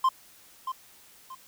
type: tone with echo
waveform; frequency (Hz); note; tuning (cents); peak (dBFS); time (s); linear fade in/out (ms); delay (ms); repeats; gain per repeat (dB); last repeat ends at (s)
triangle; 1046.5; C6; 0; -17; 0.04-0.09; 5; 630; 2; -10; 1.35
effects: white hiss -55 dBFS RMS until 1.47 s